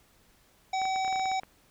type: harmonic tone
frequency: 761 Hz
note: F#5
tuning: 48 cents sharp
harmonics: 1 / 3 / 5 / 7 / 9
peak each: -27 / -37 / -41 / -44 / -46 dBFS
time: 0.73-1.4 s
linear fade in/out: 5 ms
type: clicks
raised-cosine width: 0.5 ms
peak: -27 dBFS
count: 11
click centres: 0.817 / 0.854 / 0.96 / 1.048 / 1.079 / 1.127 / 1.159 / 1.196 / 1.257 / 1.316 / 1.434 s
effects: pink hiss -63 dBFS RMS until 1.7 s